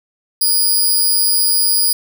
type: tone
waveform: 10% pulse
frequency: 4902 Hz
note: D#8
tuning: 27 cents flat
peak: -5 dBFS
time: 0.41-1.93 s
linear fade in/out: 5 ms
effects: none